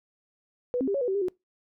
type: tone with pitch steps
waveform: sine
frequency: 493.1 / 265.6 / 398 / 556 / 490.1 / 383.9 / 403.2 / 364.7 Hz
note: B4 / C4 / G4 / C#5 / B4 / G4 / G4 / F#4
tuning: -3 / +26 / +26 / +5 / -13 / -36 / +49 / -25 cents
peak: -24 dBFS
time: 0.74-1.284 s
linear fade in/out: 0 ms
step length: 68 ms
effects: noise-tail reverb RT60 0.2 s tail -24 dB re dry